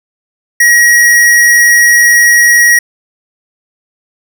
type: tone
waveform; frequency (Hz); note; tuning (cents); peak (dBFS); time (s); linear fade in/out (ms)
square; 1901; A#6; +33; -4; 0.6-2.79; 5
effects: none